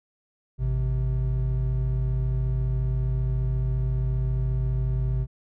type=tone pair together; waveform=triangle; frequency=54.15 / 128.8 Hz; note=A1 / C3; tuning=-27 / -27 cents; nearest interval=octave + minor third; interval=1500 cents; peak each=-23 dBFS; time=0.58-5.27 s; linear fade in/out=50 ms; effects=none